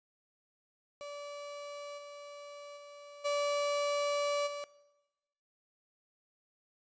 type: tone with level steps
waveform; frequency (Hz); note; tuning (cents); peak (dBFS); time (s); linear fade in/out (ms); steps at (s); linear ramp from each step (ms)
35% pulse; 578; D5; -28; -40 / -44 / -47 / -28 / -36; 1.01-4.64; 0; 1.97 / 2.76 / 3.24 / 4.46; 20
effects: noise-tail reverb RT60 1.0 s tail -19 dB re dry + resampled to 16000 Hz